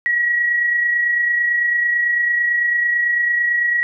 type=tone with amplitude modulation; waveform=sine; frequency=1915 Hz; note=A#6; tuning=46 cents sharp; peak=-13 dBFS; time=0.06-3.83 s; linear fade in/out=0 ms; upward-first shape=sine; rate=29 Hz; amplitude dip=35%; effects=none